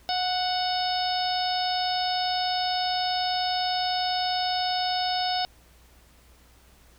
harmonic tone with a mistuned harmonic, 740 Hz, F#5, in tune, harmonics 1 / 2 / 3 / 4 / 5 / 6 / 7, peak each -26 / -37 / -41 / -35 / -33 / -35 / -32 dBFS, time 0.09-5.45 s, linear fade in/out 0 ms, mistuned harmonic 1, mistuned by -23 cents, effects added 60 Hz sine -56 dBFS peak until 6.98 s + pink hiss -58 dBFS RMS until 6.98 s

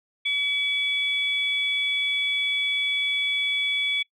sine tone pair together, 2282 / 3419 Hz, C#7 / G#7, +50 / +50 cents, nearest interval perfect fifth, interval 700 cents, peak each -24 / -25 dBFS, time 0.25-4.03 s, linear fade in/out 10 ms, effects noise-tail reverb RT60 0.1 s tail -23 dB re dry + tanh soft clip ceiling -14 dBFS

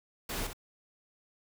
pink noise with echo, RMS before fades -36 dBFS, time 0.29-0.47 s, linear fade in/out 5 ms, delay 62 ms, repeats 1, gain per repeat -7 dB, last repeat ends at 0.532 s, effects none

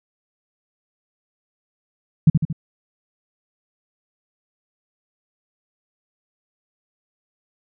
sine tone with echo, 157.1 Hz, D#3, 17 cents sharp, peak -6 dBFS, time 2.27-2.3 s, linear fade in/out 5 ms, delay 76 ms, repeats 3, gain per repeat -5 dB, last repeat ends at 2.528 s, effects none

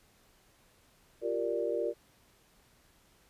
sine chord, G minor seventh, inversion third, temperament equal, 349.2 / 392 / 466.2 / 587.3 Hz, F4 / G4 / Bb4 / D5, 0 / 0 / 0 / 0 cents, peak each -36 / -37 / -33 / -35 dBFS, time 1.21-1.94 s, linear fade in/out 50 ms, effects pink hiss -65 dBFS RMS until 3.29 s + resampled to 32000 Hz

